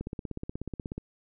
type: click train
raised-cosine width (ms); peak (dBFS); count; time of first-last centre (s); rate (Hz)
3; -22; 17; 0.01-0.98; 16.5
effects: none